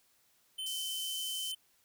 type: tone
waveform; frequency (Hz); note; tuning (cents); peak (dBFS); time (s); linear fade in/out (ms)
square; 3067; G7; -38; -37; 0.58-1.55; 10
type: high-pass noise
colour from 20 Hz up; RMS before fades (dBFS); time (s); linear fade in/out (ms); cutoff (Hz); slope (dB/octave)
pink; -43; 0.66-1.52; 5; 4900; 48
effects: white hiss -70 dBFS RMS until 1.84 s